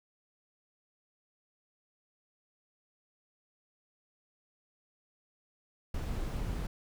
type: noise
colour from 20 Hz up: brown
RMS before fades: -35 dBFS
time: 5.94-6.67 s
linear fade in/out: 5 ms
effects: none